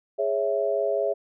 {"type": "chord", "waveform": "sine", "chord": "C# minor", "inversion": "second", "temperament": "equal", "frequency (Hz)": [415.3, 554.4, 659.3], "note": ["G#4", "C#5", "E5"], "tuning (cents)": [0, 0, 0], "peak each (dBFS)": [-27, -26, -26], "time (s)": [0.18, 1.14], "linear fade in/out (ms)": 20, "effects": []}